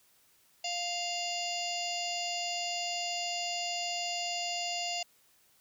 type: harmonic tone with a mistuned harmonic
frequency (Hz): 698.5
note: F5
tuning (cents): 0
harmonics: 1 / 3 / 4 / 5 / 6 / 7 / 8 / 9 / 10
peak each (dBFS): -37 / -46 / -37 / -47 / -45 / -39 / -51 / -51 / -42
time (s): 0.64-5.03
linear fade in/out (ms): 5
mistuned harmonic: 6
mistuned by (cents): +56
effects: white hiss -66 dBFS RMS until 5.6 s